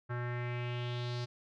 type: tone with low-pass filter sweep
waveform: square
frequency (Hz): 121.7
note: B2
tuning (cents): -25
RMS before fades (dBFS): -37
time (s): 0.09-1.26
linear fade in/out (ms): 20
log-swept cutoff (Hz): 1500 to 4800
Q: 3.3
effects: none